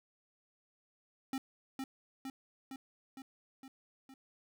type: tone with echo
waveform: square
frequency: 266.5 Hz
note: C4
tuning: 32 cents sharp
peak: -35 dBFS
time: 1.33-1.38 s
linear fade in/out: 2 ms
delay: 460 ms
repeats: 6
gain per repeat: -3 dB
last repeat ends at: 4.14 s
effects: none